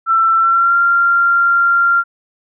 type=tone with pitch glide; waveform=sine; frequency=1339 to 1385.4 Hz; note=E6 to F6; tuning=+27 to -14 cents; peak=-9 dBFS; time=0.06-2.04 s; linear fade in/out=50 ms; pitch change=+59 cents; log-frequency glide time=0.38-0.76 s; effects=none